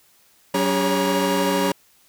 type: tone cluster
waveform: 45% pulse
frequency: 188.2 / 284.1 / 405.8 / 552 / 954 Hz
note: F#3 / C#4 / G#4 / C#5 / A#5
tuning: +30 / +43 / -40 / -7 / +40 cents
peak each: -25 dBFS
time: 0.54-1.72 s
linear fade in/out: 5 ms
effects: white hiss -57 dBFS RMS until 2.08 s